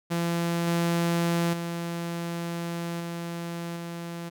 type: tone with level steps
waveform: sawtooth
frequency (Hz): 170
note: F3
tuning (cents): -46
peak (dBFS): -21 / -19 / -26 / -28 / -30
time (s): 0.1-4.3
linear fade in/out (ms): 20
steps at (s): 0.67 / 1.53 / 3 / 3.76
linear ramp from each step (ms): 5
effects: none